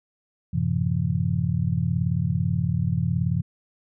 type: chord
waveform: sine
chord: F# half-diminished seventh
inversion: none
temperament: equal with one note detuned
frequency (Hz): 92.5 / 110 / 130.81 / 169.15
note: F#2 / A2 / C3 / E3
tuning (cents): 0 / 0 / 0 / +45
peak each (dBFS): -27 / -30 / -25 / -25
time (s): 0.53-3.42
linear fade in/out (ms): 10
effects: none